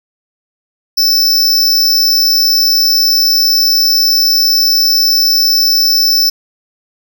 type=tone with amplitude modulation; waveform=square; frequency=5274 Hz; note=E8; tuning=in tune; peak=-5 dBFS; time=0.97-6.3 s; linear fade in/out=10 ms; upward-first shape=sine; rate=295 Hz; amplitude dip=65%; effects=none